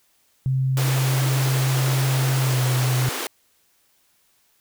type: tone with pitch glide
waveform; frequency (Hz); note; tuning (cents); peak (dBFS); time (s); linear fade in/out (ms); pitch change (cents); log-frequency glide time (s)
sine; 131.9 to 127.26; C3 to C3; +14 to -48; -18; 0.46-3.09; 0; -62; 2.39-2.59
type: high-pass noise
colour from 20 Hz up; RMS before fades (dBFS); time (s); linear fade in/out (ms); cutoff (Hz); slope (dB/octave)
pink; -28; 0.77-3.27; 2; 270; 48
effects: white hiss -63 dBFS RMS until 4.6 s